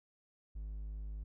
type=tone; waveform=triangle; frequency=51.91 Hz; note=G#1; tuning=in tune; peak=-38 dBFS; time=0.55-1.24 s; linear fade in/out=10 ms; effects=none